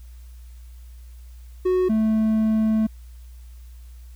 triangle tone pair in turn, 368.1 / 218.9 Hz, F#4 / A3, -9 / -9 cents, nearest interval major sixth, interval 900 cents, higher first, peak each -15 dBFS, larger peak neither, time 1.65-1.89 / 1.89-2.87 s, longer second, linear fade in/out 10 ms, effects added 60 Hz sine -39 dBFS peak until 4.15 s + white hiss -59 dBFS RMS until 4.15 s

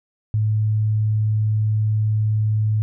sine tone, 107.6 Hz, A2, 38 cents flat, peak -16 dBFS, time 0.34-2.82 s, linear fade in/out 0 ms, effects none

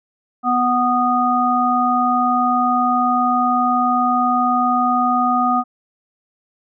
harmonic tone, 246.9 Hz, B3, in tune, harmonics 1 / 3 / 5, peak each -20 / -18 / -17 dBFS, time 0.43-5.64 s, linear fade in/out 50 ms, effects none

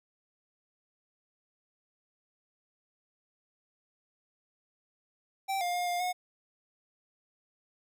square tone with pitch steps, 777 / 706 / 711 / 705 / 725 Hz, G5 / F5 / F5 / F5 / F#5, -16 / +19 / +31 / +16 / -35 cents, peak -30 dBFS, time 5.48-6.13 s, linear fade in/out 20 ms, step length 130 ms, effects none

